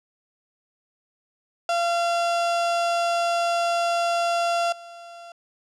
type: tone with level steps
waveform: 35% pulse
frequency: 686 Hz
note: F5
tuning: 31 cents flat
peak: -19 / -38 dBFS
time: 1.69-5.32 s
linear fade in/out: 2 ms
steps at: 4.72 s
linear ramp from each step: 5 ms
effects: low-pass 7000 Hz 12 dB/octave

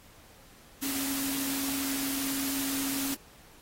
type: tone in noise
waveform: sine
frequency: 273.6 Hz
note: C#4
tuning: 23 cents flat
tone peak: -33 dBFS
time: 0.82-3.15 s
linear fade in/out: 10 ms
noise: white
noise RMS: -34 dBFS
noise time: 0.82-3.15 s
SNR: -2 dB
effects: pink hiss -56 dBFS RMS until 3.61 s + AAC 48 kbps

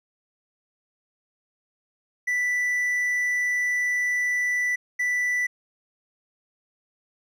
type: tone pair in turn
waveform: triangle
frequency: 1975.5 / 1975.5 Hz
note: B6 / B6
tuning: 0 / 0 cents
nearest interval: unison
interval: 0 cents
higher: neither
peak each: -20 dBFS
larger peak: neither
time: 2.27-4.76 / 4.99-5.47 s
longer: first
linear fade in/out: 10 ms
effects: none

